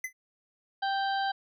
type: tone with exponential decay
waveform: square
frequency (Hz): 2031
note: B6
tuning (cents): +48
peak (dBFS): -29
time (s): 0.04-0.13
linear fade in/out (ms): 5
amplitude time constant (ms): 19
type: harmonic tone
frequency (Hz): 784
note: G5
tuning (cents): 0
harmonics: 1 / 2 / 4 / 5 / 6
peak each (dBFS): -28 / -34 / -40 / -42 / -44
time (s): 0.82-1.32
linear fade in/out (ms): 10
effects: none